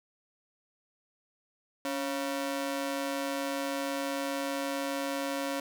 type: ring-modulated tone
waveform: sawtooth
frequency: 414.6 Hz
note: G#4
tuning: 3 cents flat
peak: -24 dBFS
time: 1.85-5.6 s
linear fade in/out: 2 ms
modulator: 134 Hz
effects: none

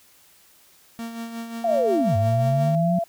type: tone with tremolo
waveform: 45% pulse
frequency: 230.2 Hz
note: A#3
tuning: 22 cents flat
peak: -29 dBFS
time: 0.99-2.75 s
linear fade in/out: 0 ms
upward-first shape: sine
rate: 5.6 Hz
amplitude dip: 50%
type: linear two-way sweep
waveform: sine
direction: down then up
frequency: 712 to 98 to 183.6 Hz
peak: -19 dBFS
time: 1.64-2.99 s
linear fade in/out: 5 ms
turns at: 2.16 s
type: tone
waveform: sine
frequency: 676 Hz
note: E5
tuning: 43 cents sharp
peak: -22 dBFS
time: 1.69-3.04 s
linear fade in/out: 5 ms
effects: white hiss -55 dBFS RMS until 3.08 s

